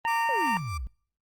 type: harmonic tone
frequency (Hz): 920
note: A#5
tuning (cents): -23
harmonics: 1 / 2 / 3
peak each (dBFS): -25 / -31 / -35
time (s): 0.05-0.57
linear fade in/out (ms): 0
type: tone with tremolo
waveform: 35% pulse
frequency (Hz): 1174.7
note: D6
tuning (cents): 0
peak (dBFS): -31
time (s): 0.07-0.78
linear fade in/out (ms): 10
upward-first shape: sine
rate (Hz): 3.1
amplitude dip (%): 60
type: exponential sweep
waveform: sine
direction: down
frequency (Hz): 587.3 to 50.6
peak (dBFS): -31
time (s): 0.29-0.87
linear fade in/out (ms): 0
effects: noise-tail reverb RT60 0.5 s tail -26 dB re dry + Opus 24 kbps